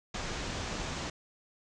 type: low-pass noise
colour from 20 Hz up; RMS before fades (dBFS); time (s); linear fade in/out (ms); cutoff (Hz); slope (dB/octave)
pink; -37; 0.14-1.1; 5; 7300; 48
effects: none